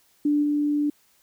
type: tone with level steps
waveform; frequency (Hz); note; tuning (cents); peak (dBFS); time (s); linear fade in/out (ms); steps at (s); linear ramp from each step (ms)
sine; 293.7; D4; 0; -18 / -20; 0.25-0.9; 5; 0.42; 20
effects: white hiss -62 dBFS RMS until 1.22 s